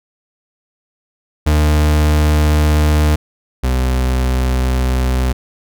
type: tone pair in turn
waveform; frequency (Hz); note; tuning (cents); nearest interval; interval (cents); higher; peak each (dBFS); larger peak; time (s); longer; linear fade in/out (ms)
40% pulse; 75.7 / 63.66; D#2 / C2; -47 / -47; minor third; 300; first; -9 / -12; first; 1.46-3.16 / 3.63-5.33; neither; 10
effects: none